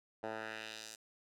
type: tone with band-pass filter sweep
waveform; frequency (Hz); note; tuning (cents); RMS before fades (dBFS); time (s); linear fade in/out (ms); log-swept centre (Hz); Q
10% pulse; 110; A2; 0; -45; 0.23-0.96; 10; 750 to 7700; 1.3
effects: none